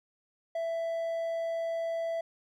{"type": "tone", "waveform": "triangle", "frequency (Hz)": 663, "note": "E5", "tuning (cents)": 10, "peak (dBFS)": -28, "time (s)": [0.55, 2.21], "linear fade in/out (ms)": 5, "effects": []}